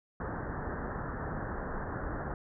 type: low-pass noise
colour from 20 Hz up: pink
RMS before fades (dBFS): -37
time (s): 0.2-2.34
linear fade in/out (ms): 2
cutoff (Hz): 1800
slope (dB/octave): 96
effects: none